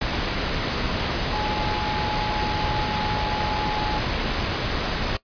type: tone in noise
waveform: sine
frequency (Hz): 847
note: G#5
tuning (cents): +34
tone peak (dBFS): -27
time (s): 1.33-3.99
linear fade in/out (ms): 5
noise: pink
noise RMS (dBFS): -25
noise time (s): 0.01-5.17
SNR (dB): -5
effects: noise-tail reverb RT60 0.1 s tail -18 dB re dry + resampled to 11025 Hz